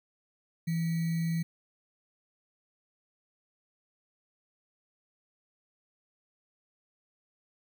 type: tone with sample-and-hold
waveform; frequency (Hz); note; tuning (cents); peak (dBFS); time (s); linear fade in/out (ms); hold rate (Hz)
sine; 165.5; E3; +7; -27; 0.67-1.43; 10; 2100
effects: none